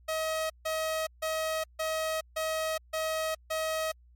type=tone bursts; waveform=sawtooth; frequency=635 Hz; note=D#5; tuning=35 cents sharp; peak=-25 dBFS; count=7; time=0.08-3.92 s; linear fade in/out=10 ms; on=420 ms; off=150 ms; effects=added 60 Hz sine -55 dBFS peak until 4.15 s + MP3 64 kbps